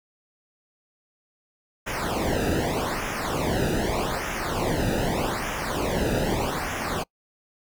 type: noise with flanger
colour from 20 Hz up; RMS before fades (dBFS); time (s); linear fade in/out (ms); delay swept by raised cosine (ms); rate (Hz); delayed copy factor
brown; -26; 1.86-7.04; 20; 0.23 to 0.93; 0.82; -0.9
effects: noise-tail reverb RT60 0.1 s tail -26 dB re dry